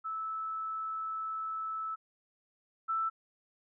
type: tone pair in turn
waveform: sine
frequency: 1309 / 1324.2 Hz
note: E6 / E6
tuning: -13 / +7 cents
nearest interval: unison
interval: 20 cents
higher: second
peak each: -34 / -29 dBFS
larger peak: second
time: 0.04-1.96 / 2.88-3.1 s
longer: first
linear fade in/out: 20 ms
effects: none